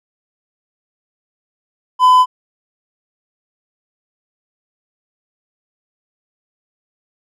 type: tone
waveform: triangle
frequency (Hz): 1009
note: B5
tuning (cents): +37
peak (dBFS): -4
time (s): 1.99-2.26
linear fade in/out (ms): 50
effects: none